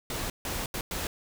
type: noise bursts at uneven times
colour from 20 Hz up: pink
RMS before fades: -33 dBFS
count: 4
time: 0.1-0.3 / 0.45-0.66 / 0.74-0.81 / 0.91-1.07 s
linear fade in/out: 2 ms
effects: none